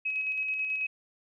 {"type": "tone with tremolo", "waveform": "sine", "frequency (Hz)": 2551, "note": "D#7", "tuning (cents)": 43, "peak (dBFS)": -27, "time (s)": [0.05, 0.87], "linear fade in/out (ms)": 10, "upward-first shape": "square", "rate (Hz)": 9.2, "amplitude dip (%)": 30, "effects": []}